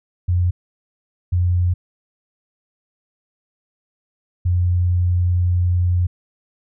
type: tone bursts at uneven times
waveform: sine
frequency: 88.9 Hz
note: F2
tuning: 31 cents sharp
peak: -14 dBFS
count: 3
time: 0.28-0.51 / 1.32-1.74 / 4.45-6.07 s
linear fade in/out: 10 ms
effects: none